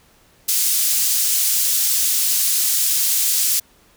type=high-pass noise; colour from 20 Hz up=pink; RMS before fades=-18 dBFS; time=0.48-3.6 s; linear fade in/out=10 ms; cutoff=6300 Hz; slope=12 dB/octave; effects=pink hiss -54 dBFS RMS until 3.96 s